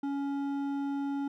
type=tone with hard clipping; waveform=triangle; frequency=279.9 Hz; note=C#4; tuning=17 cents sharp; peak=-32 dBFS; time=0.03-1.28 s; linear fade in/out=5 ms; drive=12 dB; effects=none